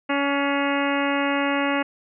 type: harmonic tone with a mistuned harmonic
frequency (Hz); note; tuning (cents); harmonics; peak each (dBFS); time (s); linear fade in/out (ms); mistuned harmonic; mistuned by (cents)
281.6; C#4; +27; 1 / 2 / 3 / 4 / 5 / 6 / 7 / 8 / 9 / 10; -24 / -27 / -29 / -30 / -31 / -32 / -32 / -33 / -34 / -34; 0.09-1.83; 10; 8; -49
effects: none